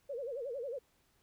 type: tone with vibrato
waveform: sine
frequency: 513 Hz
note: C5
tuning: 34 cents flat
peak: -37 dBFS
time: 0.09-0.79 s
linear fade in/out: 10 ms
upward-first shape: sine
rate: 11 Hz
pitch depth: 200 cents each way
effects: pink hiss -72 dBFS RMS until 1.22 s